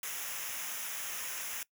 white noise with comb filter, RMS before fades -39 dBFS, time 0.03-1.63 s, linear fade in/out 2 ms, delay 0.23 ms, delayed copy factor -0.7, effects noise-tail reverb RT60 0.1 s tail -21 dB re dry

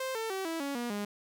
sawtooth tone with pitch steps, 523.3 / 447.7 / 383.1 / 327.8 / 280.4 / 239.9 / 205.3 Hz, C5 / A4 / G4 / E4 / C#4 / A#3 / G#3, 0 / +30 / -40 / -10 / +20 / +50 / -20 cents, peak -29 dBFS, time 0-1.05 s, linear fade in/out 5 ms, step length 150 ms, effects none

